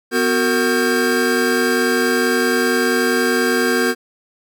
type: tone cluster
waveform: square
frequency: 249.5 / 367.6 / 458 / 1588 Hz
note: B3 / F#4 / A#4 / G6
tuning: +18 / -11 / -31 / +22 cents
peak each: -21 dBFS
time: 0.11-3.95 s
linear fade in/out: 50 ms
effects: none